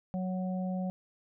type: harmonic tone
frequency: 185 Hz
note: F#3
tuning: in tune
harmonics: 1 / 3 / 4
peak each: -31 / -41 / -43 dBFS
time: 0.14-0.9 s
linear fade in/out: 0 ms
effects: none